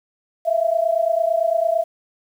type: tone pair together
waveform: sine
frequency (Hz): 649.1 / 678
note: E5 / E5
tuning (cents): -27 / +49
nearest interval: minor second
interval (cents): 76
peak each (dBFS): -19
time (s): 0.45-1.84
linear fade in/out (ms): 20
effects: 8-bit